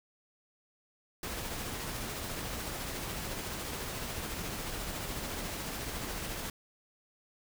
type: noise with tremolo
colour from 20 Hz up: pink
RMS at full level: -37 dBFS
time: 1.23-6.5 s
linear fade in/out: 2 ms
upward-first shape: triangle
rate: 14 Hz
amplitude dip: 30%
effects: none